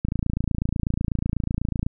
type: click train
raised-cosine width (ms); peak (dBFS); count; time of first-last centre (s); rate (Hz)
5; -11; 52; 0.05-1.865; 28.1
effects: none